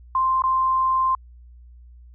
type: tone with dropouts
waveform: sine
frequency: 1046.5 Hz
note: C6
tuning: in tune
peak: -17 dBFS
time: 0.15-1.15 s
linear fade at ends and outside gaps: 2 ms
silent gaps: 0.421-0.438 s
effects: added 60 Hz sine -43 dBFS peak until 2.14 s